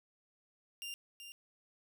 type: tone with echo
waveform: sawtooth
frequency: 2794 Hz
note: F7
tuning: in tune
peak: -38 dBFS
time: 0.82-0.94 s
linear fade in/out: 0 ms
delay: 380 ms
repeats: 1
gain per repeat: -7 dB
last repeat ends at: 1.32 s
effects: none